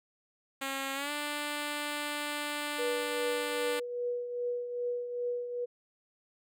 5% pulse tone with pitch glide, 271.4 to 294.3 Hz, C#4 to D4, -36 to +4 cents, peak -22 dBFS, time 0.61-3.8 s, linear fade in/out 10 ms, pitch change +140 cents, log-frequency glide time 0.94-1.11 s
sine tone with tremolo, 486.2 Hz, B4, 27 cents flat, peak -29 dBFS, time 2.78-5.66 s, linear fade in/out 20 ms, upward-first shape triangle, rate 2.5 Hz, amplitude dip 60%
effects none

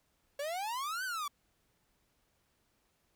45% pulse exponential two-way sweep, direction up then down, 552 to 1568 to 1125 Hz, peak -35 dBFS, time 0.39-1.28 s, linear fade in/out 5 ms, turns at 1.04 s, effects pink hiss -75 dBFS RMS until 3.15 s

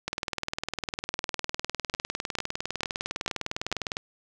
two click trains, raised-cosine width 0.2 ms, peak -12 / -10 dBFS, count 78 / 5, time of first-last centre 0.08-3.969 / 1.94-3.726 s, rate 19.8 / 2.24 Hz, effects none

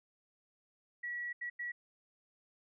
sine tone bursts at uneven times, 1930 Hz, B6, 40 cents flat, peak -37 dBFS, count 3, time 1.03-1.33 / 1.41-1.5 / 1.59-1.72 s, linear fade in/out 10 ms, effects none

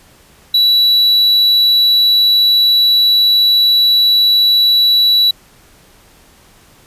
triangle tone, 3933 Hz, B7, 8 cents flat, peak -6 dBFS, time 0.54-5.31 s, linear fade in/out 5 ms, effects pink hiss -46 dBFS RMS until 6.86 s + resampled to 32000 Hz

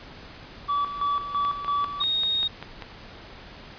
triangle tone with tremolo, 1149 Hz, D6, 38 cents flat, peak -20 dBFS, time 0.68-2.03 s, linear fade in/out 20 ms, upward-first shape square, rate 3 Hz, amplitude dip 65%
click train, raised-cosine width 0.3 ms, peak -20 dBFS, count 8, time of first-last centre 1.45-2.823 s, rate 5.1 Hz
sine tone, 3729 Hz, A#7, in tune, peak -22 dBFS, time 2-2.48 s, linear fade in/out 10 ms
effects pink hiss -44 dBFS RMS until 3.78 s + resampled to 11025 Hz

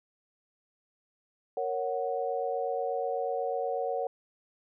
sine chord, F# major, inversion first, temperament equal, 466.2 / 554.4 / 740 Hz, A#4 / C#5 / F#5, 0 / 0 / 0 cents, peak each -33 dBFS, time 1.57-4.07 s, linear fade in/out 2 ms, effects none

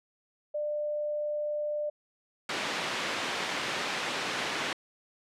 sine tone, 596 Hz, D5, 25 cents sharp, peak -29 dBFS, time 0.54-1.9 s, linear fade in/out 10 ms
white band-pass noise, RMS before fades -33 dBFS, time 2.49-4.73 s, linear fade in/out 2 ms, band 190 to 3000 Hz, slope 12 dB/octave
effects low-pass 10000 Hz 12 dB/octave

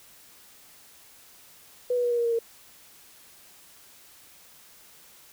sine tone with pitch steps, 493.9 / 488.2 / 482.6 / 477.1 / 471.6 / 466.2 / 460.8 Hz, B4 / B4 / B4 / A#4 / A#4 / A#4 / A#4, 0 / -20 / -40 / +40 / +20 / 0 / -20 cents, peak -22 dBFS, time 1.9-2.39 s, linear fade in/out 5 ms, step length 70 ms, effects white hiss -53 dBFS RMS until 5.32 s

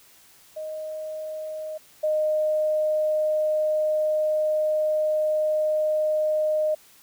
sine tone pair in turn, 622 / 615.6 Hz, D#5 / D#5, -1 / -19 cents, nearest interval unison, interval 18 cents, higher first, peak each -30 / -20 dBFS, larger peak second, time 0.56-1.78 / 2.03-6.75 s, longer second, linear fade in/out 10 ms, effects white hiss -54 dBFS RMS until 7.02 s

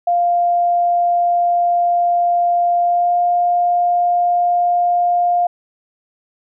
sine tone with pitch glide, 698.5 to 704.2 Hz, F5 to F5, 0 to +14 cents, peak -12 dBFS, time 0.07-5.47 s, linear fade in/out 5 ms, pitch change +14 cents, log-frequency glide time 2.81-3.16 s, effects none

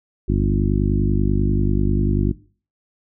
harmonic tone with a mistuned harmonic, 50.2 Hz, G1, 42 cents sharp, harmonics 1 / 2 / 3 / 4 / 5 / 6 / 7, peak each -19 / -22 / -24 / -25 / -26 / -27 / -27 dBFS, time 0.28-2.32 s, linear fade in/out 10 ms, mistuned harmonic 1, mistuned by +67 cents, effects noise-tail reverb RT60 0.4 s tail -19 dB re dry

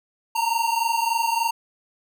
square tone pair together, 908.9 / 932.3 Hz, A#5 / A#5, -44 / 0 cents, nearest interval unison, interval 44 cents, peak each -24 dBFS, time 0.35-1.51 s, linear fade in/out 10 ms, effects none

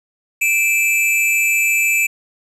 square tone pair together, 2354 / 2600 Hz, D7 / E7, +3 / -24 cents, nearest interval major second, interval 173 cents, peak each -17 dBFS, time 0.41-2.07 s, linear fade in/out 10 ms, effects resampled to 32000 Hz + 8-bit

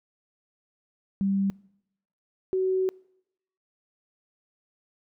sine tone pair in turn, 196 / 375.7 Hz, G3 / F#4, 0 / +26 cents, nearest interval major seventh, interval 1126 cents, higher second, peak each -22 dBFS, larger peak neither, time 1.21-1.5 / 2.53-2.89 s, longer second, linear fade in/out 0 ms, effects noise-tail reverb RT60 0.8 s tail -25 dB re dry

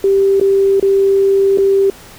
sine tone with dropouts, 392 Hz, G4, in tune, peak -8 dBFS, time 0.04-1.9 s, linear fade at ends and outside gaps 2 ms, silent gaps 0.399-0.412 / 0.798-0.826 / 1.575-1.584 s, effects pink hiss -38 dBFS RMS until 2.18 s

